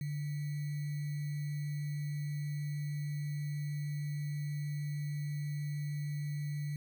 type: tone with sample-and-hold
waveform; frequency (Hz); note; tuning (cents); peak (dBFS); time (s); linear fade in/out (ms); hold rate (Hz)
sine; 146.83; D3; 0; -34; 0.01-6.76; 2; 2100
effects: none